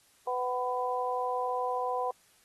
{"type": "harmonic tone", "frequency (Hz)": 250, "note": "B3", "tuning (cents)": 21, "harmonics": [2, 3, 4], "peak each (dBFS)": [-33, -33, -33], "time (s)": [0.27, 2.11], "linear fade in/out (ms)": 5, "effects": ["white hiss -64 dBFS RMS until 2.44 s", "AAC 32 kbps"]}